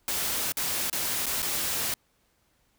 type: noise with dropouts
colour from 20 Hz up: white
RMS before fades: -29 dBFS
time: 0.08-1.94 s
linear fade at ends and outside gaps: 1 ms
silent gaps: 0.521-0.57 / 0.899-0.928 / 1.258-1.265 / 1.421-1.427 s
effects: pink hiss -69 dBFS RMS until 2.78 s